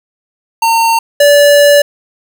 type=tone pair in turn; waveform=square; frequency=912 / 578.2 Hz; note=A#5 / D5; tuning=-38 / -27 cents; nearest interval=minor sixth; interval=789 cents; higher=first; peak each=-8 / -4 dBFS; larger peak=second; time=0.62-0.99 / 1.2-1.82 s; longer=second; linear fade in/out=5 ms; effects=none